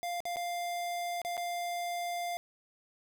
square tone with dropouts, 698.5 Hz, F5, in tune, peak -34 dBFS, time 0.03-2.37 s, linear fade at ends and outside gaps 0 ms, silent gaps 0.204-0.254 / 0.36-0.368 / 1.217-1.249 / 1.369-1.377 s, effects none

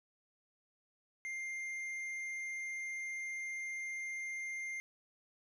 sine tone with tanh clipping, 2105 Hz, C7, 10 cents sharp, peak -40 dBFS, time 1.25-4.8 s, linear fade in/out 0 ms, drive 7 dB, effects none

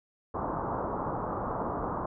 white low-pass noise, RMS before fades -33 dBFS, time 0.34-2.06 s, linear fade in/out 5 ms, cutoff 1200 Hz, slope 48 dB/octave, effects none

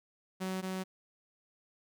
sawtooth tone pair in turn, 187.5 / 187.5 Hz, F#3 / F#3, +23 / +23 cents, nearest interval unison, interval 0 cents, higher neither, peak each -30 / -31 dBFS, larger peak first, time 0.4-0.62 / 0.62-0.84 s, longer neither, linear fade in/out 20 ms, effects none

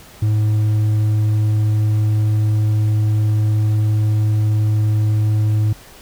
sine tone with hard clipping, 106.9 Hz, A2, 49 cents flat, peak -14 dBFS, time 0.22-5.73 s, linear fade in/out 5 ms, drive 3 dB, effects pink hiss -42 dBFS RMS until 6.01 s

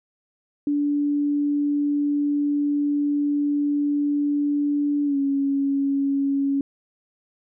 sine tone with pitch glide, 290 to 277.4 Hz, D4 to C#4, -22 to +1 cents, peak -19 dBFS, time 0.67-6.61 s, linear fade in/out 2 ms, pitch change -77 cents, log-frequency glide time 5.05-5.17 s, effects none

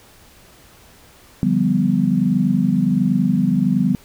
sine chord, G dominant seventh, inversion second, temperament equal, 146.83 / 174.61 / 196 / 246.9 Hz, D3 / F3 / G3 / B3, 0 / 0 / 0 / 0 cents, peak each -23 / -20 / -18 / -19 dBFS, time 1.43-3.95 s, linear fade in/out 0 ms, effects pink hiss -48 dBFS RMS until 4.04 s

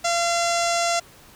sawtooth tone with low-pass filter, 685 Hz, F5, 34 cents flat, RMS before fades -22 dBFS, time 0.04-1 s, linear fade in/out 10 ms, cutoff 6800 Hz, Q 3, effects pink hiss -49 dBFS RMS until 1.35 s

